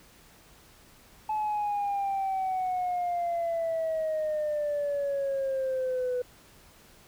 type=exponential sweep; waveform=sine; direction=down; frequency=864 to 493.9 Hz; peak=-25 dBFS; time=1.29-6.22 s; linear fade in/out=5 ms; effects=tanh soft clip ceiling -24 dBFS + pink hiss -56 dBFS RMS until 7.07 s